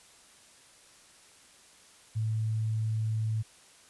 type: tone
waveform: sine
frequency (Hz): 110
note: A2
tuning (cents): 0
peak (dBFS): -27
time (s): 2.15-3.43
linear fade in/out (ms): 20
effects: white hiss -57 dBFS RMS until 3.89 s + resampled to 24000 Hz